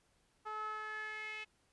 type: tone with band-pass filter sweep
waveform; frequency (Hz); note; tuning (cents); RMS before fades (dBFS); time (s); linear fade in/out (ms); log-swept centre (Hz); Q
sawtooth; 430; A4; -40; -43; 0.45-1.45; 20; 1100 to 2500; 5.2
effects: pink hiss -74 dBFS RMS until 1.72 s + resampled to 24000 Hz